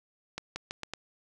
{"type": "accelerating click train", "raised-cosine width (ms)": 0.2, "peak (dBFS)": -18, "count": 5, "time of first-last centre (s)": [0.38, 0.936], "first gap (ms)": 180, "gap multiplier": 0.83, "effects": []}